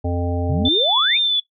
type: harmonic tone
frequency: 87.31 Hz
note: F2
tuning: in tune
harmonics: 1 / 3 / 5 / 7 / 9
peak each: -21 / -26 / -28 / -29 / -31 dBFS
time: 0.04-0.69 s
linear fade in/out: 10 ms
type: exponential sweep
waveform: sine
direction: up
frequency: 119 to 2586 Hz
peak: -19 dBFS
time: 0.49-1.18 s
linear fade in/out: 10 ms
type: tone with vibrato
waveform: sine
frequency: 3517 Hz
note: A7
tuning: 1 cent flat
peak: -15 dBFS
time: 0.65-1.4 s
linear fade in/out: 5 ms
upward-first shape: triangle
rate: 2.3 Hz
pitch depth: 51 cents each way
effects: noise-tail reverb RT60 0.1 s tail -17 dB re dry